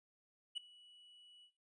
triangle tone with ADSR envelope, 2941 Hz, F#7, 11 cents flat, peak -35 dBFS, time 0.55-1.51 s, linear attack 24 ms, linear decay 8 ms, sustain -24 dB, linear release 75 ms, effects noise-tail reverb RT60 0.3 s tail -18 dB re dry + resampled to 24000 Hz

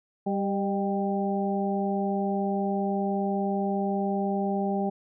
harmonic tone with a mistuned harmonic, 197.2 Hz, G3, 11 cents sharp, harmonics 1 / 2 / 3 / 4, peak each -27 / -31 / -34 / -31 dBFS, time 0.26-4.9 s, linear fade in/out 10 ms, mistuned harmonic 3, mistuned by +47 cents, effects none

